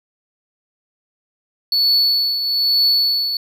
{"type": "tone with tremolo", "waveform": "triangle", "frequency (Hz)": 4435, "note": "C#8", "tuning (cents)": 0, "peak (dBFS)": -10, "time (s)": [1.72, 3.37], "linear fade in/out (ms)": 2, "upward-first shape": "triangle", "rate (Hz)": 1.1, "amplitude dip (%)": 60, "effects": []}